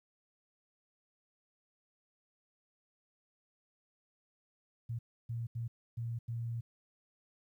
sine tone bursts at uneven times, 116.54 Hz, A#2, in tune, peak -35 dBFS, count 5, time 4.89-4.99 / 5.29-5.47 / 5.55-5.68 / 5.97-6.19 / 6.28-6.61 s, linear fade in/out 10 ms, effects 12-bit

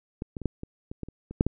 clicks, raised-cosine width 3 ms, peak -19 / -21 / -24 / -12 / -23 / -23 / -20 / -28 / -25 / -6 / -11 dBFS, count 11, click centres 0.221 / 0.368 / 0.417 / 0.457 / 0.634 / 0.915 / 1.033 / 1.086 / 1.31 / 1.409 / 1.466 s, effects none

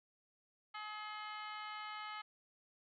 harmonic tone with a mistuned harmonic, 424.4 Hz, G#4, 38 cents sharp, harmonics 2 / 3 / 4 / 5 / 6 / 7 / 8 / 9 / 10, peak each -50 / -47 / -55 / -51 / -61 / -54 / -63 / -64 / -61 dBFS, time 0.74-2.22 s, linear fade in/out 10 ms, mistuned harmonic 7, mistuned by +31 cents, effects none

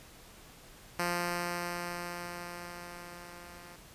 5% pulse tone with level ramp, 174.61 Hz, F3, in tune, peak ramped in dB -18 to -39 dBFS, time 0.99-3.76 s, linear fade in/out 2 ms, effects pink hiss -54 dBFS RMS until 3.94 s + resampled to 32000 Hz

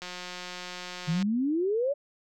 click train, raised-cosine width 0.2 ms, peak -21 dBFS, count 218, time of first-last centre 0.02-1.226 s, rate 180 Hz
sine exponential sweep, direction up, 153.5 to 587.3 Hz, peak -24 dBFS, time 1.07-1.94 s, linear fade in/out 20 ms
effects none

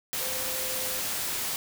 sine tone in noise, 517 Hz, C5, 21 cents flat, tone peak -39 dBFS, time 0.21-0.99 s, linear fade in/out 0 ms, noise white, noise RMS -31 dBFS, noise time 0.13-1.56 s, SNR -11 dB, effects none

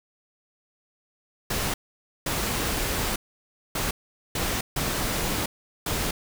pink noise bursts at uneven times, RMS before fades -27 dBFS, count 6, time 1.5-1.74 / 2.26-3.16 / 3.75-3.91 / 4.35-4.61 / 4.76-5.46 / 5.86-6.11 s, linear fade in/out 5 ms, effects none

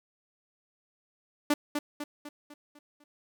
sawtooth tone with echo, 293.7 Hz, D4, in tune, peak -18 dBFS, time 1.5-1.54 s, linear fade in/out 5 ms, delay 250 ms, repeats 6, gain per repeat -6 dB, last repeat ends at 3.04 s, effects none

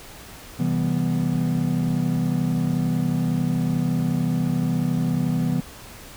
triangle chord, C major seventh, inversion none, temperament equal, 130.81 / 164.81 / 196 / 246.9 Hz, C3 / E3 / G3 / B3, 0 / 0 / 0 / 0 cents, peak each -25 / -21 / -27 / -23 dBFS, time 0.59-5.61 s, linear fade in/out 10 ms, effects pink hiss -42 dBFS RMS until 6.16 s

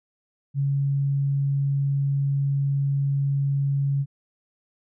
sine tone, 139.4 Hz, C#3, 10 cents sharp, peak -20 dBFS, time 0.54-4.06 s, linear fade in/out 50 ms, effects none

